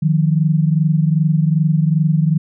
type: tone pair together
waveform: sine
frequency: 154.2 / 176.76 Hz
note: D#3 / F3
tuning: -15 / +21 cents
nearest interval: major second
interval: 236 cents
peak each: -13 / -17 dBFS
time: 0.02-2.38 s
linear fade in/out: 10 ms
effects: none